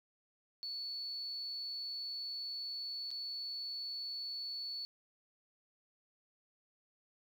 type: tone with dropouts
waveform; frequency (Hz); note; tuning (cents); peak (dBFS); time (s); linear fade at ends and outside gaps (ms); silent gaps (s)
sine; 4435; C#8; 0; -39; 0.63-4.85; 0; 3.106-3.113
effects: 11-bit